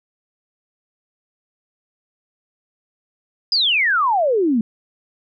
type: exponential sweep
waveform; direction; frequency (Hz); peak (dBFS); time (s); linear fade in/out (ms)
sine; down; 5080 to 212.7; -14; 3.52-4.61; 2
effects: none